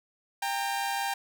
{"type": "tone pair together", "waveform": "sawtooth", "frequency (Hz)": [794.9, 920], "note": ["G5", "A#5"], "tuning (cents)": [24, -23], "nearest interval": "minor third", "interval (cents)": 253, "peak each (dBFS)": [-26, -30], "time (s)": [0.42, 1.14], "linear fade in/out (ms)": 5, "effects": []}